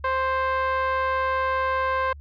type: tone with low-pass filter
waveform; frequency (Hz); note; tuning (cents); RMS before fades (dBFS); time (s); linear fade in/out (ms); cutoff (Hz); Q
5% pulse; 525; C5; +6; -24; 0.04-2.13; 5; 1200; 1.7
effects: added 72 Hz sine -39 dBFS peak until 2.2 s + resampled to 11025 Hz